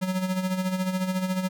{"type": "tone with tremolo", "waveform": "square", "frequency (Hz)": 185.8, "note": "F#3", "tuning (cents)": 7, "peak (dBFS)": -23, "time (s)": [0.01, 1.49], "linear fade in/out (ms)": 20, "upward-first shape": "sine", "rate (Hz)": 14, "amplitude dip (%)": 60, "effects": []}